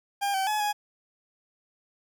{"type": "tone with pitch steps", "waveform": "40% pulse", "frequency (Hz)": [803, 769, 849, 832], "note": ["G5", "G5", "G#5", "G#5"], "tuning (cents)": [41, -33, 38, 3], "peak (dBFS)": -24, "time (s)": [0.21, 0.73], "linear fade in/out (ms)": 20, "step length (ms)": 130, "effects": ["10-bit"]}